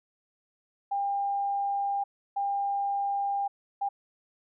sine tone bursts at uneven times, 800 Hz, G5, 35 cents sharp, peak -26 dBFS, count 3, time 0.91-2.04 / 2.36-3.48 / 3.81-3.89 s, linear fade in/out 10 ms, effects none

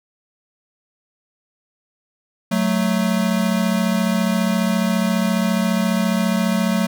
square tone pair together, 185.68 / 220.3 Hz, F#3 / A3, +6 / +2 cents, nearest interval minor third, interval 296 cents, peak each -20 dBFS, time 2.51-6.87 s, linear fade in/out 10 ms, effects none

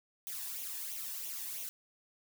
blue noise with flanger, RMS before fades -41 dBFS, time 0.27-1.69 s, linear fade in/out 0 ms, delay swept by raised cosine 0.31 to 1.17 ms, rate 3 Hz, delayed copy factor +0.6, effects none

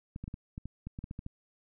clicks, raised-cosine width 5 ms, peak -27 dBFS, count 12, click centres 0.161 / 0.24 / 0.279 / 0.341 / 0.579 / 0.656 / 0.87 / 0.989 / 1.041 / 1.111 / 1.191 / 1.264 s, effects none

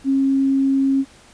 sine tone, 270.9 Hz, C#4, 40 cents flat, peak -14 dBFS, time 0.04-1.05 s, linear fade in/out 50 ms, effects pink hiss -48 dBFS RMS until 1.33 s + resampled to 22050 Hz

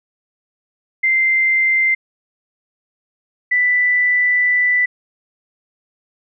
sine tone pair in turn, 2085 / 1982 Hz, C7 / B6, -7 / +6 cents, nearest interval minor second, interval 87 cents, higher first, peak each -12 dBFS, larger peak neither, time 1.03-1.95 / 3.51-4.86 s, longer second, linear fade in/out 10 ms, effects none

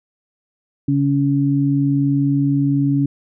sine tone pair together, 139.99 / 280.6 Hz, C#3 / C#4, +17 / +21 cents, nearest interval octave, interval 1204 cents, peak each -17 / -16 dBFS, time 0.88-3.06 s, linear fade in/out 5 ms, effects none

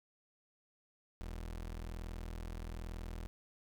30% pulse tone, 41.13 Hz, E1, 3 cents flat, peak -39 dBFS, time 1.21-3.27 s, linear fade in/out 0 ms, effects none

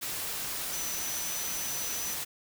sine tone in noise, 6000 Hz, F#8, 23 cents sharp, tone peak -36 dBFS, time 0.72-2.15 s, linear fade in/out 20 ms, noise white, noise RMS -35 dBFS, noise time 0.01-2.25 s, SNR -4 dB, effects none

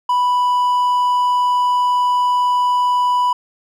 triangle tone, 987.8 Hz, B5, in tune, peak -11 dBFS, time 0.09-3.33 s, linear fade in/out 5 ms, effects none

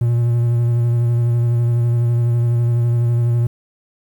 triangle tone with vibrato, 118.7 Hz, A#2, 32 cents sharp, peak -11 dBFS, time 0.01-3.47 s, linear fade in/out 5 ms, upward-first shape triangle, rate 12 Hz, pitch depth 24 cents each way, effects 8-bit

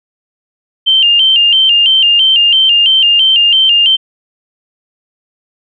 sine tone with vibrato, 2960 Hz, F#7, in tune, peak -5 dBFS, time 0.86-3.97 s, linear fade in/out 20 ms, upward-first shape square, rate 3 Hz, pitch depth 88 cents each way, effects none

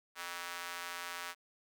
square tone with high-pass filter, 87.31 Hz, F2, in tune, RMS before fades -43 dBFS, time 0.15-1.35 s, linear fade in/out 50 ms, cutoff 1300 Hz, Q 1.2, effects none

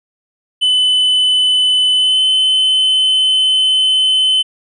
triangle tone with pitch glide, 3013 to 3048 Hz, F#7 to G7, +31 to -49 cents, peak -8 dBFS, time 0.61-4.43 s, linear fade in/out 20 ms, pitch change +20 cents, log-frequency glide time 1.94-2.21 s, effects resampled to 24000 Hz

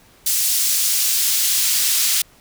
pink noise with high-pass filter sweep, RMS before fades -18 dBFS, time 0.26-2.22 s, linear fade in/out 5 ms, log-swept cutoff 5700 to 3800 Hz, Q 0.7, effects pink hiss -51 dBFS RMS until 2.4 s

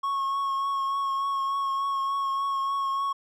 triangle tone with vibrato, 1097 Hz, C#6, 18 cents flat, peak -23 dBFS, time 0.03-3.13 s, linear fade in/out 10 ms, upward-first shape triangle, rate 3.4 Hz, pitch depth 23 cents each way, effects none

